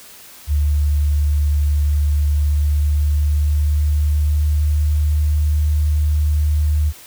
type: tone with pitch glide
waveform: sine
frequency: 73.42 to 75.35 Hz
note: D2 to D2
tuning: 0 to +45 cents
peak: -13 dBFS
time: 0.47-6.93 s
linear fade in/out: 50 ms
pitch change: +45 cents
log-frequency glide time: 2.22-5.39 s
effects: white hiss -41 dBFS RMS until 7.06 s